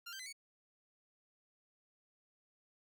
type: tone with pitch steps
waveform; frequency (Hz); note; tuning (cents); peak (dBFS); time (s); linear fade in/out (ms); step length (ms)
15% pulse; 1392 / 1564 / 2028 / 2234; F6 / G6 / B6 / C#7; -6 / -4 / +45 / +13; -39; 0.06-0.328; 10; 67
effects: none